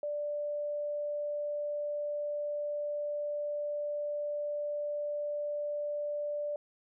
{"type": "tone", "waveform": "sine", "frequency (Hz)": 588, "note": "D5", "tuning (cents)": 2, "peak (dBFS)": -32, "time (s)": [0.03, 6.56], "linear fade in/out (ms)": 2, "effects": []}